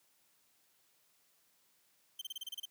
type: tone bursts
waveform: 40% pulse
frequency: 3121 Hz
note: G7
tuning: 8 cents flat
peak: -39 dBFS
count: 9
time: 2.19-2.655 s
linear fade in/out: 5 ms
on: 25 ms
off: 30 ms
effects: white hiss -72 dBFS RMS until 2.7 s + high-pass 100 Hz 12 dB/octave